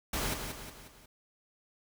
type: noise with echo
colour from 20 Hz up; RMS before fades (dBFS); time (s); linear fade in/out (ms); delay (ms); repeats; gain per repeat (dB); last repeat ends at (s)
pink; -33; 0.13-0.34; 5; 180; 4; -6; 1.06
effects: none